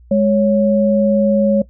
sine tone pair together, 207.7 / 554.5 Hz, G#3 / C#5, 0 / 0 cents, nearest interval octave + perfect fourth, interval 1700 cents, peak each -13 dBFS, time 0.11-1.62 s, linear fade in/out 5 ms, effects noise-tail reverb RT60 0.1 s tail -18 dB re dry + added 60 Hz sine -41 dBFS peak until 1.69 s

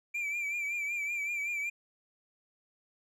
triangle tone with vibrato, 2349 Hz, D7, in tune, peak -30 dBFS, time 0.14-1.7 s, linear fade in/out 10 ms, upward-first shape triangle, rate 5.3 Hz, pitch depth 65 cents each way, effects none

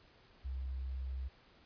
sine tone, 65.41 Hz, C2, in tune, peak -37 dBFS, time 0.44-1.29 s, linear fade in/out 20 ms, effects pink hiss -64 dBFS RMS until 1.65 s + resampled to 11025 Hz

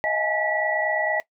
sine tone cluster, 629 / 693 / 825 / 854 / 1948 Hz, D#5 / F5 / G#5 / G#5 / B6, +19 / -14 / -12 / +48 / -24 cents, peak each -26 / -33 / -30 / -32 / -25 dBFS, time 0.04-1.2 s, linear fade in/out 0 ms, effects noise-tail reverb RT60 0.1 s tail -18 dB re dry

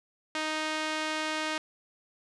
sawtooth tone with band-pass filter, 311.1 Hz, D#4, in tune, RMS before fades -32 dBFS, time 0.35-1.58 s, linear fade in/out 2 ms, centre 2500 Hz, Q 0.61, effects resampled to 24000 Hz

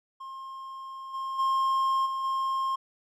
triangle tone with level steps, 1066 Hz, C6, 32 cents sharp, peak -36 / -29 / -21 / -27 / -24 dBFS, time 0.2-2.76 s, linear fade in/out 10 ms, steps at 1.13 / 1.38 / 2.05 / 2.23 s, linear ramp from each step 20 ms, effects none

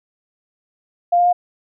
sine tone with pitch steps, 698.5 / 705 / 711.5 Hz, F5 / F5 / F5, 0 / +16 / +32 cents, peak -11 dBFS, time 1.12-1.33 s, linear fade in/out 10 ms, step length 70 ms, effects none

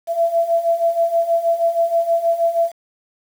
sine beating tone pair, 668 / 674.3 Hz, E5 / E5, +23 / +39 cents, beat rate 6.3 Hz, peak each -20 / -16 dBFS, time 0.07-2.72 s, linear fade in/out 50 ms, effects 7-bit

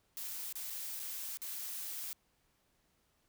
blue noise with dropouts, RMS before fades -42 dBFS, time 0.17-2.13 s, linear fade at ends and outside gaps 0 ms, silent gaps 0.526-0.555 / 0.7-0.704 / 0.994-0.999 / 1.372-1.418 s, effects pink hiss -75 dBFS RMS until 3.28 s

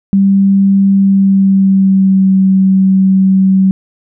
sine tone with pitch glide, 196 to 190.86 Hz, G3 to G3, 0 to -46 cents, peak -5 dBFS, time 0.13-3.71 s, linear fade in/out 0 ms, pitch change -46 cents, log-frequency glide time 0.93-2.34 s, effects none

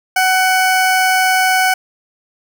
20% pulse tone, 748 Hz, F#5, 19 cents sharp, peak -6 dBFS, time 0.16-1.74 s, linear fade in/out 5 ms, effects none

